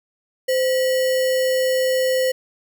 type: tone with sample-and-hold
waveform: sine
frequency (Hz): 517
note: C5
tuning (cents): -21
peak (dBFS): -16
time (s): 0.48-2.32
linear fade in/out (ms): 10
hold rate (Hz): 2450
effects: none